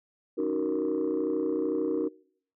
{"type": "chord", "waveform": "sine", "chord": "D# minor seventh", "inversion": "third", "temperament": "just", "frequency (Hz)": [280, 311.1, 373.4, 466.7], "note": ["C#4", "D#4", "F#4", "A#4"], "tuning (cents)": [18, 0, 16, 2], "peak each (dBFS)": [-33, -29, -30, -29], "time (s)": [0.37, 2.09], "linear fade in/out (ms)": 20, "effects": ["noise-tail reverb RT60 0.6 s tail -25 dB re dry", "tanh soft clip ceiling -20 dBFS"]}